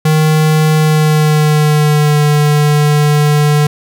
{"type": "tone with pitch glide", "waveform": "square", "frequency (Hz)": [155.4, 148.55], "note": ["D#3", "D3"], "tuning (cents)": [-2, 20], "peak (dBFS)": -8, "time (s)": [0.05, 3.67], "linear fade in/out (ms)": 5, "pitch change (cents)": -78, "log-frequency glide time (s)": [0.76, 2.22], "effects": []}